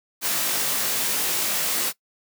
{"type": "noise with comb filter", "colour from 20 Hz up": "white", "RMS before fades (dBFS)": -24, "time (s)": [0.21, 1.93], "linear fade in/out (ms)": 50, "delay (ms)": 19, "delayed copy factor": 0.85, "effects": ["noise-tail reverb RT60 0.1 s tail -20 dB re dry", "high-pass 150 Hz 12 dB/octave"]}